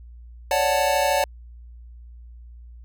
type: chord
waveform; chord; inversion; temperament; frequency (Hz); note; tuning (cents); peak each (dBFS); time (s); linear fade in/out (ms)
square; D major seventh; third; equal; 554.4 / 587.3 / 740 / 880; C#5 / D5 / F#5 / A5; 0 / 0 / 0 / 0; -25; 0.51-1.24; 2
effects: added 59 Hz sine -40 dBFS peak until 2.84 s